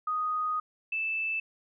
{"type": "tone pair in turn", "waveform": "sine", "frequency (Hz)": [1244.5, 2637], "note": ["D#6", "E7"], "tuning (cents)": [0, 0], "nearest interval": "octave + minor second", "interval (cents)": 1300, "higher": "second", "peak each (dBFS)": [-27, -28], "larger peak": "first", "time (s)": [[0.07, 0.6], [0.92, 1.4]], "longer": "first", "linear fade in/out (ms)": 5, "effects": []}